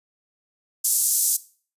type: band-pass noise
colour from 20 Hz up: white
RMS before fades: -21 dBFS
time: 0.84-1.37 s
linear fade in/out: 10 ms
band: 6400 to 13000 Hz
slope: 24 dB/octave
effects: noise-tail reverb RT60 0.4 s tail -17 dB re dry + resampled to 32000 Hz